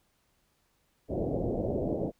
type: low-pass noise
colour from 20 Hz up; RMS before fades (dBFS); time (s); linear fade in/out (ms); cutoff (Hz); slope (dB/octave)
white; -31; 1.08-2.12; 50; 630; 48
effects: pink hiss -72 dBFS RMS until 2.19 s